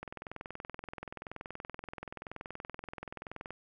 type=click train; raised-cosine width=0.5 ms; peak=-26 dBFS; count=74; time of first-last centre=0.03-3.506 s; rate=21 Hz; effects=none